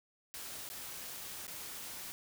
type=noise with dropouts; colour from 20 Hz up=white; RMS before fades=-45 dBFS; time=0.34-2.12 s; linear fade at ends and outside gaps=0 ms; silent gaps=0.69-0.7 / 1.468-1.479 s; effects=none